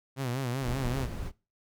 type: tone with vibrato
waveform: sawtooth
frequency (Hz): 128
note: C3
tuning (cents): -38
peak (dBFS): -26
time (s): 0.16-1.08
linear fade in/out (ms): 50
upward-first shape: sine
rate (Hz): 5.2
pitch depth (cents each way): 120
type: noise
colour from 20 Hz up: brown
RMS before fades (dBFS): -35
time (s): 0.61-1.32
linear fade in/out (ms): 50
effects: noise-tail reverb RT60 0.3 s tail -21 dB re dry